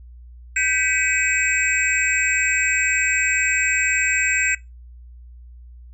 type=tone cluster; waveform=sine; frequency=1555 / 1972 / 2268 / 2562 / 7550 Hz; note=G6 / B6 / C#7 / E7 / A#8; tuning=-14 / -3 / +39 / -50 / +21 cents; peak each=-24 dBFS; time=0.56-4.55 s; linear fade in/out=5 ms; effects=noise-tail reverb RT60 0.2 s tail -19 dB re dry + added 60 Hz sine -39 dBFS peak until 5.93 s